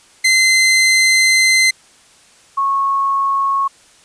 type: tone pair in turn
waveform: sawtooth / sine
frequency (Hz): 2066 / 1098.5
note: C7 / C#6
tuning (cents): -22 / -16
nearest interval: major seventh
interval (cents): 1094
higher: first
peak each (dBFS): -6 / -13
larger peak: first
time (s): 0.24-1.71 / 2.57-3.68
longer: first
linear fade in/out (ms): 10
effects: white hiss -48 dBFS RMS until 4.04 s + resampled to 22050 Hz